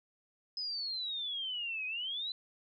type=exponential two-way sweep; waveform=sine; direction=down then up; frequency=5100 to 2489 to 4063 Hz; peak=-35 dBFS; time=0.57-2.32 s; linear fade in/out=2 ms; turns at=1.86 s; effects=none